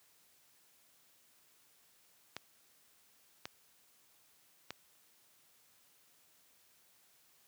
clicks, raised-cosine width 0.2 ms, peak -23 dBFS, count 3, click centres 2.366 / 3.455 / 4.706 s, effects white hiss -68 dBFS RMS until 7.47 s + high-pass 80 Hz 12 dB/octave

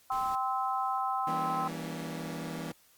harmonic tone, 259.9 Hz, C4, 11 cents flat, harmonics 3 / 4 / 5, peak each -32 / -33 / -34 dBFS, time 0.1-1.68 s, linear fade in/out 5 ms
pink noise, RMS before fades -48 dBFS, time 0.12-0.35 s, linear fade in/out 0 ms
sawtooth chord, E diminished seventh, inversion none, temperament just, 164.81 / 197.78 / 237.3 / 284.8 Hz, E3 / G3 / Bb3 / Db4, 0 / +16 / +31 / +47 cents, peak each -35 / -41 / -38 / -39 dBFS, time 1.27-2.72 s, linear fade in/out 5 ms
effects white hiss -63 dBFS RMS until 2.97 s + Opus 48 kbps

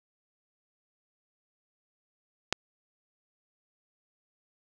click, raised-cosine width 0.2 ms, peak -7 dBFS, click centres 2.526 s, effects none

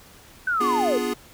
sine linear sweep, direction down, 1538 to 439 Hz, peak -20 dBFS, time 0.47-0.98 s, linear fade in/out 5 ms
square chord, B diminished seventh, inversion none, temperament equal, 246.9 / 293.7 / 349.2 / 415.3 Hz, B3 / D4 / F4 / Ab4, 0 / 0 / 0 / 0 cents, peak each -29 / -34 / -31 / -28 dBFS, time 0.6-1.14 s, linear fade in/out 10 ms
effects pink hiss -49 dBFS RMS until 1.33 s

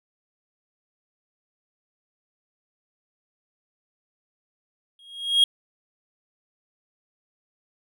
triangle tone with exponential growth, 3272 Hz, G#7, 26 cents flat, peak -10 dBFS, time 4.99-5.44 s, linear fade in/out 2 ms, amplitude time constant 96 ms, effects none

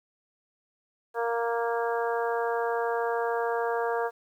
harmonic tone, 233.1 Hz, A#3, in tune, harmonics 2 / 3 / 4 / 5 / 6 / 7, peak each -28 / -32 / -33 / -37 / -39 / -37 dBFS, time 1.14-4.11 s, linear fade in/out 50 ms, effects 10-bit

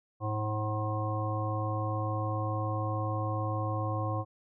harmonic tone, 106.9 Hz, A2, 49 cents flat, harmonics 1 / 3 / 5 / 7 / 9 / 10, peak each -31 / -39 / -38 / -39 / -47 / -37 dBFS, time 0.2-4.25 s, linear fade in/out 50 ms, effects none

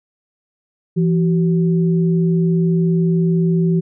sine tone pair together, 168.81 / 379.5 Hz, E3 / F#4, +41 / +44 cents, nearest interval octave + major second, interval 1403 cents, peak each -13 / -21 dBFS, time 0.96-3.81 s, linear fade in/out 20 ms, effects none

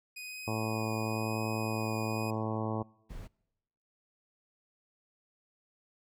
sawtooth tone with vibrato, 2487 Hz, D#7, 1 cent flat, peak -38 dBFS, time 0.16-2.31 s, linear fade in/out 10 ms, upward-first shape triangle, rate 0.96 Hz, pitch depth 19 cents each way
harmonic tone, 109.9 Hz, A2, 2 cents flat, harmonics 1 / 2 / 3 / 4 / 5 / 6 / 7 / 8 / 9 / 10, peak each -35 / -38 / -40 / -41 / -42 / -43 / -43 / -44 / -45 / -45 dBFS, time 0.47-2.83 s, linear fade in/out 10 ms
brown noise, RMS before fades -43 dBFS, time 3.09-3.28 s, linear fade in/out 20 ms
effects noise-tail reverb RT60 1.0 s tail -26 dB re dry

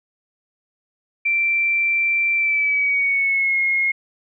sine tone with pitch glide, 2349 to 2154 Hz, D7 to C7, 0 to +50 cents, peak -16 dBFS, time 1.25-3.92 s, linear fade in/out 10 ms, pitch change -150 cents, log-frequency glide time 2.35-3.59 s, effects none

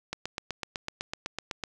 click train, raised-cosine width 0.2 ms, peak -15 dBFS, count 13, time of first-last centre 0.13-1.638 s, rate 7.96 Hz, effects none

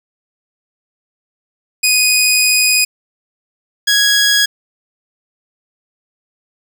15% pulse tone pair in turn, 2489 / 1661.2 Hz, D#7 / G#6, 0 / 0 cents, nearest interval perfect fifth, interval 700 cents, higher first, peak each -3 dBFS, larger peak neither, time 1.83-2.85 / 3.87-4.46 s, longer first, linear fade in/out 10 ms, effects none

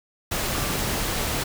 sine tone in noise, 1174.7 Hz, D6, in tune, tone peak -37 dBFS, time 0.54-0.74 s, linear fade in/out 10 ms, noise pink, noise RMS -26 dBFS, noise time 0.31-1.44 s, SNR -14 dB, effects none

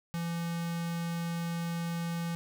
square tone with notch filter, 169 Hz, E3, 43 cents sharp, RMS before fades -34 dBFS, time 0.14-2.35 s, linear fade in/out 0 ms, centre 440 Hz, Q 1.9, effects none

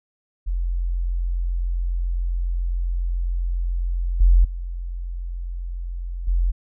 sine tone with level steps, 43.65 Hz, F1, in tune, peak -20 / -10 / -26 / -16 dBFS, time 0.46-6.52 s, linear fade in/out 20 ms, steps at 4.2 / 4.44 / 6.27 s, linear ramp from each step 10 ms, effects none

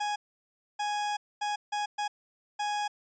40% pulse tone bursts at uneven times, 830.6 Hz, G#5, in tune, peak -28 dBFS, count 6, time 0-0.16 / 0.79-1.17 / 1.41-1.56 / 1.72-1.86 / 1.98-2.08 / 2.59-2.88 s, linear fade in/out 10 ms, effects resampled to 16000 Hz

